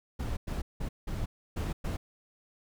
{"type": "noise bursts at uneven times", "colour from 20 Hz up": "brown", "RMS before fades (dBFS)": -33, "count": 6, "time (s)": [[0.19, 0.37], [0.47, 0.62], [0.8, 0.89], [1.07, 1.26], [1.56, 1.73], [1.84, 1.97]], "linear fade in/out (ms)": 10, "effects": []}